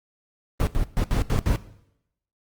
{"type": "noise bursts at uneven times", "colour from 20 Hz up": "brown", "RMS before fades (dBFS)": -21, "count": 6, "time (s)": [[0.6, 0.67], [0.75, 0.84], [0.97, 1.04], [1.11, 1.22], [1.3, 1.39], [1.46, 1.56]], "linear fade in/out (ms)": 0, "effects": ["noise-tail reverb RT60 0.8 s tail -17 dB re dry", "Opus 24 kbps"]}